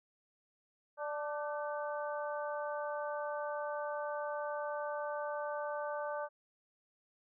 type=harmonic tone with a mistuned harmonic; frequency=294.4 Hz; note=D4; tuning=4 cents sharp; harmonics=2 / 3 / 4 / 5; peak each=-38 / -42 / -44 / -46 dBFS; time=0.97-6.29 s; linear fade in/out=50 ms; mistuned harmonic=5; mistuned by=+55 cents; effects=none